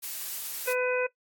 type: noise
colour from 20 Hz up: blue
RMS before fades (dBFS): -35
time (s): 0.02-0.74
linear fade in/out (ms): 20
type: harmonic tone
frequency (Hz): 501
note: B4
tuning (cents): +25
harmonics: 1 / 2 / 3 / 4 / 5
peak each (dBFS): -26 / -38 / -33 / -40 / -33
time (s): 0.67-1.07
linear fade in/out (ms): 10
effects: noise-tail reverb RT60 0.1 s tail -17 dB re dry + AAC 64 kbps